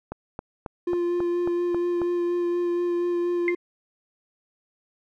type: click train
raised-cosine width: 1 ms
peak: -18 dBFS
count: 8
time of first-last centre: 0.12-2.017 s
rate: 3.69 Hz
type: tone with vibrato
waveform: triangle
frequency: 349.2 Hz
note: F4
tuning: in tune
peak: -20 dBFS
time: 0.87-3.55 s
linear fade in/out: 5 ms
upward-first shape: sine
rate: 4.2 Hz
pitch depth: 12 cents each way
type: tone with exponential decay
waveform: sine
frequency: 2093 Hz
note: C7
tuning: in tune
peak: -18 dBFS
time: 3.48-3.56 s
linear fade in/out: 1 ms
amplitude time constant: 17 ms
effects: none